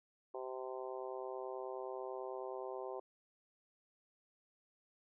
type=harmonic tone; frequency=129.3 Hz; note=C3; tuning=20 cents flat; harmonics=3 / 4 / 5 / 6 / 7 / 8; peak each=-45 / -47 / -49 / -51 / -52 / -53 dBFS; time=0.34-3 s; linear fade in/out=5 ms; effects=none